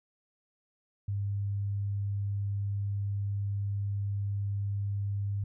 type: tone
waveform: sine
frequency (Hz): 100.5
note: G2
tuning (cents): +44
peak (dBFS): -29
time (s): 1.08-5.44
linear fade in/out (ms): 5
effects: none